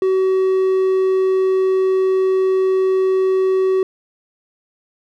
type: tone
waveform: triangle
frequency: 378.1 Hz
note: F#4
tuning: 38 cents sharp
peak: -11 dBFS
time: 0.02-3.83 s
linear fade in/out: 2 ms
effects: none